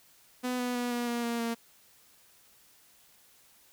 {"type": "tone with pitch steps", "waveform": "sawtooth", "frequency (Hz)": [250, 246.8, 243.7, 240.6, 237.6, 234.6, 231.6], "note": ["B3", "B3", "B3", "B3", "A#3", "A#3", "A#3"], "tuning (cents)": [21, -1, -23, -45, 33, 11, -11], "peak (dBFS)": -26, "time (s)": [0.43, 1.55], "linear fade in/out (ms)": 20, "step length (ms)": 160, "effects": ["white hiss -61 dBFS RMS until 3.72 s"]}